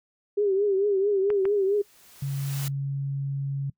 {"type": "tone with vibrato", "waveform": "sine", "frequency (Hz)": 398, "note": "G4", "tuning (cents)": 26, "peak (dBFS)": -20, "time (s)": [0.37, 1.82], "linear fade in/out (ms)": 10, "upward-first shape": "triangle", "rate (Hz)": 4.5, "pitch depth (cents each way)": 99}
{"type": "clicks", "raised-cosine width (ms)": 0.5, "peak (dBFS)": -20, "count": 2, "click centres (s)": [1.303, 1.454]}
{"type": "noise with exponential growth", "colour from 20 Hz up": "white", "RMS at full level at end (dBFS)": -35, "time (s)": [1.34, 2.68], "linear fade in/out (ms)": 0, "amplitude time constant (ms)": 290}
{"type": "tone", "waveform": "sine", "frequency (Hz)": 138.5, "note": "C#3", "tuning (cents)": -1, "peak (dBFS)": -26, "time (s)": [2.22, 3.7], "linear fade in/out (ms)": 5}
{"effects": ["noise-tail reverb RT60 0.1 s tail -23 dB re dry"]}